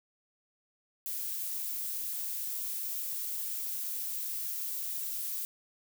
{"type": "noise", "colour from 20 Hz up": "violet", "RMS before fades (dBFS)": -36, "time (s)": [1.06, 5.45], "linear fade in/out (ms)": 0, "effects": []}